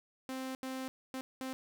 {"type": "tone bursts at uneven times", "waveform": "sawtooth", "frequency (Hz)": 261.6, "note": "C4", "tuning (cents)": 0, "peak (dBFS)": -34, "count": 4, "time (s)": [[0.29, 0.55], [0.63, 0.88], [1.14, 1.21], [1.41, 1.53]], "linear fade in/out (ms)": 0, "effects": []}